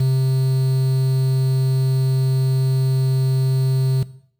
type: tone with quantisation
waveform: triangle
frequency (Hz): 131.7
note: C3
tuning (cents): +12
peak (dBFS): -12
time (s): 0-4.03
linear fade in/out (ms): 5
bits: 6
effects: noise-tail reverb RT60 0.6 s tail -17 dB re dry